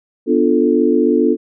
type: chord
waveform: sine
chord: B half-diminished seventh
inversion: none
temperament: equal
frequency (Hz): 246.9 / 293.7 / 349.2 / 440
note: B3 / D4 / F4 / A4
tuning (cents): 0 / 0 / 0 / 0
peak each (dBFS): -16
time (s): 0.26-1.37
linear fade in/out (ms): 50
effects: none